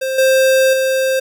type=tone with level steps; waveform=square; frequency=527 Hz; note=C5; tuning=12 cents sharp; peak=-18 / -10 / -14 dBFS; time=0.01-1.2 s; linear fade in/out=10 ms; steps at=0.18 / 0.73 s; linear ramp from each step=5 ms; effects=none